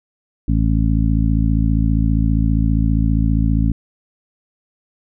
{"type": "harmonic tone", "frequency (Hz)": 55, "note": "A1", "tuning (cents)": 0, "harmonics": [1, 2, 3, 4, 5], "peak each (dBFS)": [-16, -19, -21, -22, -23], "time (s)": [0.48, 3.72], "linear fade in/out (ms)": 5, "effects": []}